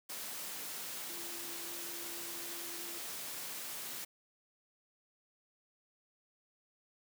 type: tone in noise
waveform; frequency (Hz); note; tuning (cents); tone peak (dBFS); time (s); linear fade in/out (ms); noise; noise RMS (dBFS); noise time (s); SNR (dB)
sine; 342.3; F4; -35; -52; 1.09-2.99; 10; white; -43; 0.09-4.05; -12
effects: high-pass 150 Hz 12 dB/octave